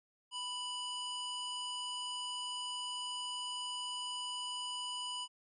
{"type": "harmonic tone", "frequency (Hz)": 987.8, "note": "B5", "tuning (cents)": 0, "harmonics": [1, 3, 5, 7, 9], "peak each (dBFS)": [-44, -40, -49, -53, -50], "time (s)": [0.31, 5.28], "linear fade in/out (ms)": 50, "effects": []}